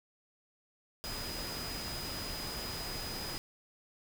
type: tone in noise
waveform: sine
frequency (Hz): 4969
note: D#8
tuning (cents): -3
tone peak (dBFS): -42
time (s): 1.04-3.38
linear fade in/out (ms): 0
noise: pink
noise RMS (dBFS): -41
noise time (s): 1.04-3.38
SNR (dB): -4
effects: none